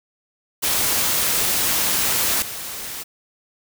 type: noise with level steps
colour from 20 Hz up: white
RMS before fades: -20 / -31 dBFS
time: 0.62-3.04 s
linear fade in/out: 20 ms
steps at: 2.42 s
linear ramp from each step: 2 ms
effects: none